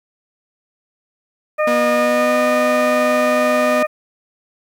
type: harmonic tone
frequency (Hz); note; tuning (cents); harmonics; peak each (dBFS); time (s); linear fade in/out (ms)
611; D#5; -32; 1 / 2 / 3 / 4; -15 / -21 / -25 / -27; 1.58-3.87; 20
type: tone with pitch glide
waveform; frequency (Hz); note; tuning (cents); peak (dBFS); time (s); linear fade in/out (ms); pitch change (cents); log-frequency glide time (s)
sawtooth; 240.6 to 248.9; B3 to B3; -45 to +14; -15; 1.67-3.83; 5; +59; 1.91-2.36
effects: 8-bit